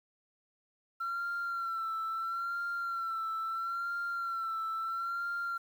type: tone with vibrato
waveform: sine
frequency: 1358 Hz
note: F6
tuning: 49 cents flat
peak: -31 dBFS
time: 1-5.58 s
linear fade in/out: 10 ms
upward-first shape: sine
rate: 0.75 Hz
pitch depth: 44 cents each way
effects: tanh soft clip ceiling -30 dBFS + 10-bit